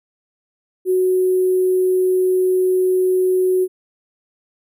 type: tone with sample-and-hold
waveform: sine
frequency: 370 Hz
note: F#4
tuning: in tune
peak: -13 dBFS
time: 0.85-3.68 s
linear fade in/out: 50 ms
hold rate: 11025 Hz
effects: none